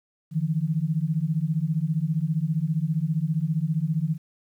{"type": "beating tone pair", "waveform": "sine", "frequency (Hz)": [151.1, 166.1], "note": ["D3", "E3"], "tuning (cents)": [50, 13], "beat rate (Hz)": 15, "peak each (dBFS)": -25, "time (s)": [0.31, 4.18], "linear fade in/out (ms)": 50, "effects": ["10-bit"]}